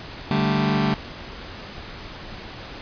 sawtooth chord, D suspended fourth, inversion none, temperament just, 146.83 / 195.78 / 220.2 Hz, D3 / G3 / A3, 0 / -2 / +2 cents, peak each -19 dBFS, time 0.31-0.94 s, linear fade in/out 0 ms, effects pink hiss -37 dBFS RMS until 2.81 s + resampled to 11025 Hz

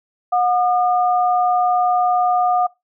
sine tone pair together, 725 / 1212.6 Hz, F#5 / D#6, -35 / -45 cents, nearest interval major sixth, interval 890 cents, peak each -14 / -22 dBFS, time 0.32-2.67 s, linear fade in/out 10 ms, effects noise-tail reverb RT60 0.2 s tail -22 dB re dry

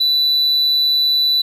sine tone, 3975 Hz, B7, 10 cents sharp, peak -10 dBFS, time 0-1.42 s, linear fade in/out 10 ms, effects tanh soft clip ceiling -11 dBFS + 8-bit

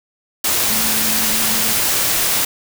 sine tone in noise, 218.5 Hz, A3, 12 cents flat, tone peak -27 dBFS, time 0.7-1.73 s, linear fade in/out 5 ms, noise white, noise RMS -17 dBFS, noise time 0.44-2.45 s, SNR -13 dB, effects none

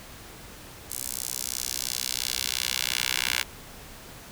10% pulse tone with high-pass filter sweep, 62.9 Hz, B1, 32 cents sharp, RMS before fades -30 dBFS, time 0.9-3.43 s, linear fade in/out 5 ms, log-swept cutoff 8600 to 2200 Hz, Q 1.1, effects pink hiss -45 dBFS RMS until 4.31 s

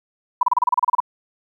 sine tone bursts, 987 Hz, B5, 1 cent flat, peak -12 dBFS, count 12, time 0.41-1.003 s, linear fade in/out 5 ms, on 21 ms, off 31 ms, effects 9-bit

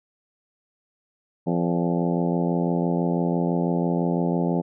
harmonic tone with a mistuned harmonic, 86 Hz, F2, 26 cents flat, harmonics 2 / 3 / 4 / 5 / 6 / 7 / 8 / 9 / 10, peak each -23 / -27 / -29 / -31 / -33 / -34 / -35 / -36 / -37 dBFS, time 1.46-4.62 s, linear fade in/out 20 ms, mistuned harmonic 7, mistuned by -54 cents, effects none

